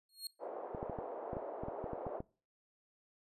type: tone with exponential growth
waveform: sawtooth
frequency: 4280 Hz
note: C8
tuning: 38 cents sharp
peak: -34 dBFS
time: 0.09-0.27 s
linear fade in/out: 2 ms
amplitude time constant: 39 ms
type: band-pass noise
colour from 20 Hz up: white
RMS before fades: -44 dBFS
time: 0.39-2.22 s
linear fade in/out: 50 ms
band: 410 to 740 Hz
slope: 24 dB/octave
type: clicks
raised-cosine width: 2 ms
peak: -27 dBFS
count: 12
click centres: 0.748 / 0.829 / 0.897 / 0.987 / 1.332 / 1.368 / 1.635 / 1.684 / 1.842 / 1.933 / 2.067 / 2.204 s
effects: noise-tail reverb RT60 0.4 s tail -24 dB re dry + resampled to 32000 Hz